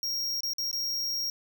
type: tone with dropouts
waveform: square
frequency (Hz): 5590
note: F8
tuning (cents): +1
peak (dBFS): -29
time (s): 0.03-1.3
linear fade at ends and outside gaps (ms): 1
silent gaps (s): 0.406-0.433 / 0.534-0.583 / 0.713-0.729
effects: 10-bit